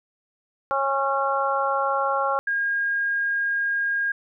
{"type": "harmonic tone", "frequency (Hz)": 273.8, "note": "C#4", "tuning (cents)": -21, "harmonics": [2, 3, 4, 5], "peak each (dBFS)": [-26, -26, -26, -26], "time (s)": [0.71, 2.39], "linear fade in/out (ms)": 0}
{"type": "tone", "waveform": "sine", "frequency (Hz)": 1623, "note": "G#6", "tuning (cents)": -40, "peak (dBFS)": -21, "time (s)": [2.47, 4.12], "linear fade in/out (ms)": 5}
{"effects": []}